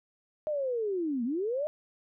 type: linear two-way sweep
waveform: sine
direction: down then up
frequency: 622.3 to 224.6 to 622.3 Hz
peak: -28 dBFS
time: 0.47-1.67 s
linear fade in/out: 0 ms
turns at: 1.24 s
effects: none